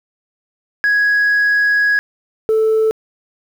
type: tone pair in turn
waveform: sine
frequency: 1664 / 439.6 Hz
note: G#6 / A4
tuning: +3 / -2 cents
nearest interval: octave + major seventh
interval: 2305 cents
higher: first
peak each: -9 / -9 dBFS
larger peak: neither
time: 0.84-1.99 / 2.49-2.91 s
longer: first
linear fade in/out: 0 ms
effects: tanh soft clip ceiling -9 dBFS + 7-bit